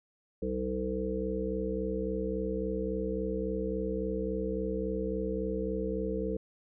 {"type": "harmonic tone", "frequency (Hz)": 63.6, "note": "C2", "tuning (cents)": -48, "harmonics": [1, 3, 5, 7, 8], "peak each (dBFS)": [-38, -36, -38, -34, -38], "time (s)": [0.42, 6.37], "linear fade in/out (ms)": 5, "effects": []}